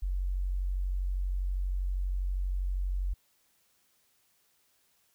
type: tone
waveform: sine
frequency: 46.25 Hz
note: F#1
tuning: in tune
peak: -28 dBFS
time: 0.02-3.14 s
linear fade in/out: 10 ms
effects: white hiss -70 dBFS RMS until 5.14 s